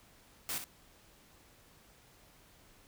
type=noise with echo; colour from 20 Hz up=white; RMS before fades=-37 dBFS; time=0.49-0.58 s; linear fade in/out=0 ms; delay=61 ms; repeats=1; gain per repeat=-8 dB; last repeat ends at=0.641 s; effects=pink hiss -62 dBFS RMS until 2.87 s